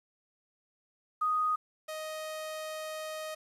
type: tone pair in turn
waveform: sine / sawtooth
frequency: 1244.5 / 624.4 Hz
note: D#6 / D#5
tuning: 0 / +6 cents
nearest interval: octave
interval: 1194 cents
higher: first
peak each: -26 / -33 dBFS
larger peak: first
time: 1.21-1.56 / 1.88-3.35 s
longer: second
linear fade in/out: 10 ms
effects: resampled to 32000 Hz + 10-bit